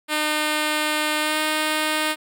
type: tone with pitch glide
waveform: 5% pulse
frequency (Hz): 304.4 to 308.6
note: D#4 to D#4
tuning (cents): -38 to -14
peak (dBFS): -9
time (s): 0.08-2.16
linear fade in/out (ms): 50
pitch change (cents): +24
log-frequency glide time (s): 1.2-1.38
effects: none